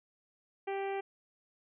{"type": "harmonic tone", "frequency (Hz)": 392.3, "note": "G4", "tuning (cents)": 1, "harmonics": [1, 2, 3, 4, 5, 6, 7, 8], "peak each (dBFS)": [-35, -38, -52, -50, -49, -48, -54, -59], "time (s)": [0.67, 1.01], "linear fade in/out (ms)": 10, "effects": []}